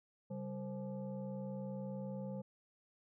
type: tone with frequency modulation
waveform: sine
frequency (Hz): 195.5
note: G3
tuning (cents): -4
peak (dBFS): -40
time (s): 0.3-2.42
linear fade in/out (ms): 10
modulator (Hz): 331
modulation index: 1.1
effects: none